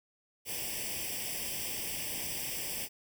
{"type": "noise with comb filter", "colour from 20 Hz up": "white", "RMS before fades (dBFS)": -37, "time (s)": [0.45, 2.89], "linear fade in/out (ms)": 50, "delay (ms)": 0.37, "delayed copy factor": 0.9, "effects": []}